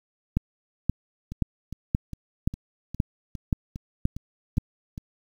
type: two click trains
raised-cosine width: 5 ms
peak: -9 / -22 dBFS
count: 9 / 10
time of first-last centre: 0.37-4.581 / 1.32-4.979 s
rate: 1.9 / 2.46 Hz
effects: 8-bit